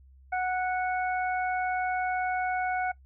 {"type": "harmonic tone", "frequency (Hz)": 737, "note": "F#5", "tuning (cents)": -7, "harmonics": [1, 2, 3], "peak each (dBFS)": [-27, -33, -37], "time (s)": [0.32, 2.92], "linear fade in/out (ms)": 10, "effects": ["noise-tail reverb RT60 0.1 s tail -20 dB re dry", "added 66 Hz sine -52 dBFS peak until 3.05 s"]}